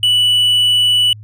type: tone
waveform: triangle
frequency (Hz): 2960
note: F#7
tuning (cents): 0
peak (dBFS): -8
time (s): 0.03-1.13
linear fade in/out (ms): 2
effects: added 106 Hz sine -32 dBFS peak until 1.23 s